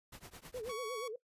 pink noise with tremolo, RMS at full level -49 dBFS, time 0.12-0.74 s, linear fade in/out 5 ms, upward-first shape triangle, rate 9.4 Hz, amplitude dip 100%
sine tone with vibrato, 467 Hz, A#4, 3 cents sharp, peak -39 dBFS, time 0.54-1.16 s, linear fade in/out 5 ms, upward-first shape sine, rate 8.4 Hz, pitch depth 160 cents each way
sawtooth tone, 1120 Hz, C#6, 18 cents sharp, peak -38 dBFS, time 0.69-1.08 s, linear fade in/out 5 ms
effects noise-tail reverb RT60 0.1 s tail -19 dB re dry + resampled to 32000 Hz

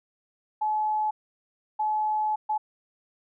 sine tone bursts at uneven times, 856 Hz, A5, 48 cents flat, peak -23 dBFS, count 3, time 0.61-1.11 / 1.79-2.36 / 2.49-2.58 s, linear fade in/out 10 ms, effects none

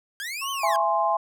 sawtooth linear two-way sweep, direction up then down, 1567 to 3122 to 1567 Hz, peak -27 dBFS, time 0.2-0.76 s, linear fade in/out 0 ms, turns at 0.51 s
sine tone, 1096 Hz, C#6, 20 cents flat, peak -29 dBFS, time 0.41-0.84 s, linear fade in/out 20 ms
sine chord, E augmented, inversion none, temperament equal with one note detuned, 668.5 / 830.6 / 1046.5 Hz, E5 / G#5 / B#5, +24 / 0 / 0 cents, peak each -25 / -24 / -24 dBFS, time 0.63-1.17 s, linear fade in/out 5 ms
effects none

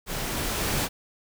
pink noise with level ramp, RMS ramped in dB -32 to -25 dBFS, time 0.06-0.89 s, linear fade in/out 50 ms, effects none

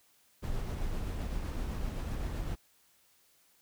brown noise with tremolo, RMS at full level -34 dBFS, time 0.42-2.56 s, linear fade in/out 20 ms, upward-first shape sine, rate 7.8 Hz, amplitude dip 25%, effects white hiss -67 dBFS RMS until 3.61 s

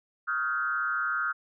sine tone with frequency modulation, 1396.9 Hz, F6, in tune, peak -26 dBFS, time 0.27-1.33 s, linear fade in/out 20 ms, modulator 138 Hz, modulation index 1.1, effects none

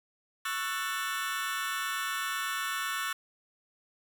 sawtooth chord, F# minor seventh, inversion second, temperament just, 1110 / 1332 / 1480 / 1776 Hz, C#6 / E6 / F#6 / A6, +2 / +18 / 0 / +16 cents, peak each -33 dBFS, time 0.45-3.13 s, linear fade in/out 5 ms, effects 9-bit

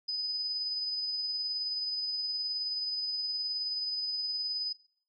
sine tone with tremolo, 5000 Hz, D#8, 8 cents sharp, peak -29 dBFS, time 0.08-4.73 s, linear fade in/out 10 ms, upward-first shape triangle, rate 19 Hz, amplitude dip 35%, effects noise-tail reverb RT60 0.5 s tail -17 dB re dry

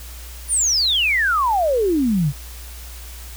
sine exponential sweep, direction down, 9956 to 130.81 Hz, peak -15 dBFS, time 0.48-2.33 s, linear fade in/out 50 ms, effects added 60 Hz sine -34 dBFS peak until 3.36 s + white hiss -40 dBFS RMS until 3.36 s

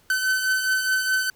45% pulse beating tone pair, 1522 / 1526.8 Hz, F#6 / G6, +48 / -46 cents, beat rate 4.8 Hz, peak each -21 / -28 dBFS, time 0.1-1.3 s, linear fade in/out 2 ms, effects pink hiss -59 dBFS RMS until 1.35 s

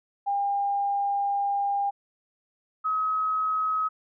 sine tone pair in turn, 803 / 1274.7 Hz, G5 / D#6, +41 / +41 cents, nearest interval minor sixth, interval 800 cents, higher second, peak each -23 dBFS, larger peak neither, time 0.26-1.91 / 2.84-3.89 s, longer first, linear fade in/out 20 ms, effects none

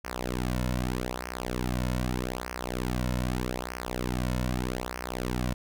sawtooth tone with flanger, 62.1 Hz, B1, 10 cents sharp, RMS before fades -31 dBFS, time 0.04-5.54 s, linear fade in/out 10 ms, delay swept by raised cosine 0.26 to 2.56 ms, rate 0.81 Hz, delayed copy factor -0.85, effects none

